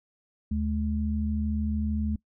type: tone pair together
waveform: sine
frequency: 75.5 / 213.3 Hz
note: D2 / G#3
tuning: +48 / +46 cents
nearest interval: octave + tritone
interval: 1798 cents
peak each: -28 dBFS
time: 0.51-2.16 s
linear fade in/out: 5 ms
effects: noise-tail reverb RT60 0.1 s tail -21 dB re dry